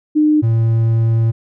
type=tone pair in turn; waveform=sine / triangle; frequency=303.6 / 113.72 Hz; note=D#4 / A#2; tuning=-42 / -42 cents; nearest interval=octave + perfect fourth; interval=1700 cents; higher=first; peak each=-9 dBFS; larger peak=neither; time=0.15-0.42 / 0.42-1.32 s; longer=second; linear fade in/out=20 ms; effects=none